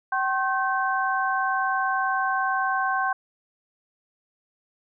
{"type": "tone cluster", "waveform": "sine", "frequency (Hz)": [765, 1073, 1544], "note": ["G5", "C6", "G6"], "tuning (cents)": [-42, 43, -27], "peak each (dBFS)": -26, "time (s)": [0.12, 3.13], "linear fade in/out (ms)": 5, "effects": []}